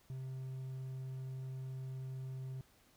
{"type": "tone", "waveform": "triangle", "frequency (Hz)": 131.1, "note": "C3", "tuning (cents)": 4, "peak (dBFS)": -39, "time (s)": [0.1, 2.61], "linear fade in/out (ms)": 0, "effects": ["pink hiss -68 dBFS RMS until 2.96 s"]}